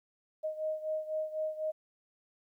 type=beating tone pair; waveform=sine; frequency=622.3 / 626.3 Hz; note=D#5 / D#5; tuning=0 / +11 cents; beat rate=4 Hz; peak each=-34 / -38 dBFS; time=0.43-1.72 s; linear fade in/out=20 ms; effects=12-bit